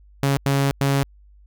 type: tone bursts at uneven times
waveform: sawtooth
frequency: 138.59 Hz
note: C#3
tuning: in tune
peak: -13 dBFS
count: 3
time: 0.23-0.37 / 0.46-0.71 / 0.81-1.03 s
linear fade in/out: 0 ms
effects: added 50 Hz sine -47 dBFS peak until 1.46 s